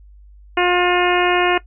harmonic tone, 356.4 Hz, F4, 35 cents sharp, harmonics 1 / 2 / 3 / 4 / 5 / 6 / 7 / 8, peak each -17 / -20 / -22 / -23 / -24 / -25 / -25 / -26 dBFS, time 0.57-1.58 s, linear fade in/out 5 ms, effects noise-tail reverb RT60 0.1 s tail -18 dB re dry + added 50 Hz sine -41 dBFS peak until 1.66 s

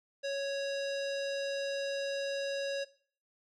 square tone with low-pass filter, 554.4 Hz, C#5, in tune, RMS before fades -35 dBFS, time 0.23-2.85 s, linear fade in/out 20 ms, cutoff 5100 Hz, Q 2, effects noise-tail reverb RT60 0.5 s tail -19 dB re dry

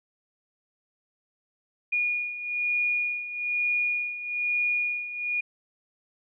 sine beating tone pair, 2440 / 2441.1 Hz, D#7 / D#7, -34 / -34 cents, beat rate 1.1 Hz, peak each -31 / -26 dBFS, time 1.92-5.41 s, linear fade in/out 10 ms, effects none

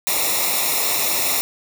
white noise with comb filter, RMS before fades -20 dBFS, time 0.07-1.41 s, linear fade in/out 0 ms, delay 0.64 ms, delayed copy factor -0.8, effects none

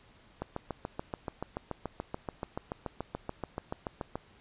click train, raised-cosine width 1 ms, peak -20 dBFS, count 27, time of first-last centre 0.42-4.156 s, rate 6.96 Hz, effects pink hiss -60 dBFS RMS until 4.4 s + resampled to 8000 Hz

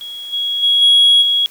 sine tone with level steps, 3322 Hz, G#7, in tune, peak -26 / -16 / -9 / -5 / -11 dBFS, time 0.01-1.46 s, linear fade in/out 0 ms, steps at 0.32 / 0.62 / 0.81 / 1.21 s, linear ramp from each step 20 ms, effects tanh soft clip ceiling -4 dBFS + white hiss -44 dBFS RMS until 1.5 s

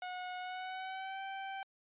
sawtooth tone with pitch glide, 729 to 776.8 Hz, F#5 to G5, -26 to -16 cents, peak -36 dBFS, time 0.02-1.63 s, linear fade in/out 2 ms, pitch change +110 cents, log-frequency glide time 0.39-1.22 s, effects resampled to 8000 Hz

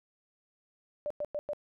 sine tone bursts, 590 Hz, D5, 8 cents sharp, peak -31 dBFS, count 4, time 1.06-1.533 s, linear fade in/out 0 ms, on 44 ms, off 99 ms, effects none

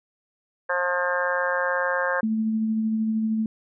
harmonic tone, 178.2 Hz, F3, 35 cents sharp, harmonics 3 / 4 / 5 / 6 / 7 / 8 / 9 / 10, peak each -26 / -36 / -32 / -30 / -34 / -36 / -26 / -34 dBFS, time 0.69-2.21 s, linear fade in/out 10 ms
sine tone with tremolo, 220 Hz, A3, in tune, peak -20 dBFS, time 2.23-3.46 s, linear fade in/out 2 ms, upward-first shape sine, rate 13 Hz, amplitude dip 25%
effects none

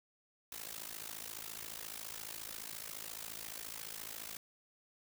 white noise with amplitude modulation, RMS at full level -42 dBFS, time 0.52-4.37 s, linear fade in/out 2 ms, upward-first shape sine, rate 54.4 Hz, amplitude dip 90%, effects none

